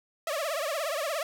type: tone with vibrato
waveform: sawtooth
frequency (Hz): 610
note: D#5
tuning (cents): -34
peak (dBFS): -25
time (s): 0.27-1.23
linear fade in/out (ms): 2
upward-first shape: triangle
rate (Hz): 17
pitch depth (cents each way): 210
effects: 11-bit